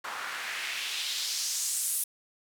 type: noise with band-pass filter sweep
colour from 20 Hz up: white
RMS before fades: -33 dBFS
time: 0.04-2.04 s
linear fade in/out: 5 ms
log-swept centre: 1100 to 11000 Hz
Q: 1.8
effects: none